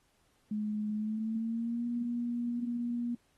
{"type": "tone with pitch glide", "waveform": "sine", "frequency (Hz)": [211.6, 238.9], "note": ["G#3", "A#3"], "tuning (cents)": [33, 43], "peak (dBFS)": -31, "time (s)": [0.51, 3.15], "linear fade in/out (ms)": 5, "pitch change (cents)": 210, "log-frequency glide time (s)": [0.93, 1.87], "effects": ["pink hiss -72 dBFS RMS until 3.37 s", "AAC 32 kbps"]}